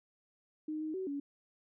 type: tone with pitch steps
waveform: sine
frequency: 308.4 / 311.7 / 377.4 / 283.4 Hz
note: D#4 / D#4 / F#4 / C#4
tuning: -15 / +3 / +34 / +38 cents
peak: -35 dBFS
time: 0.68-1.2 s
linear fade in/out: 5 ms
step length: 130 ms
effects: none